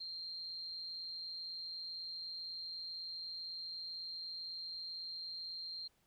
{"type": "tone with amplitude modulation", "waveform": "sine", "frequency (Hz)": 4186, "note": "C8", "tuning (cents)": 0, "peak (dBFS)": -40, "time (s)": [0, 5.88], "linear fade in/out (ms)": 10, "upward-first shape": "sine", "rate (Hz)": 168, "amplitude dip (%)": 50, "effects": ["pink hiss -75 dBFS RMS until 6.06 s"]}